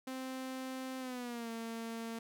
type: tone with pitch glide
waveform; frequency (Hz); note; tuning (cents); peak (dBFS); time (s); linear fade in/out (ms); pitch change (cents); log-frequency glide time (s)
sawtooth; 260.6 to 228.2; C4 to A#3; -7 to -37; -36; 0.07-2.19; 5; -230; 0.99-1.5
effects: none